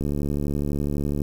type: click train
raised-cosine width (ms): 3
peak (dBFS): -14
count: 88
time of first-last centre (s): 0.01-1.218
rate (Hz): 72
effects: 7-bit